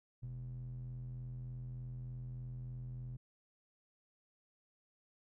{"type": "tone with band-pass filter", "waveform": "square", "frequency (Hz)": 41.66, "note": "E1", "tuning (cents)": 19, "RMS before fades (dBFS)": -45, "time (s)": [0.22, 3.17], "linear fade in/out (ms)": 10, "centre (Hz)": 110, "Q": 8.5, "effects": []}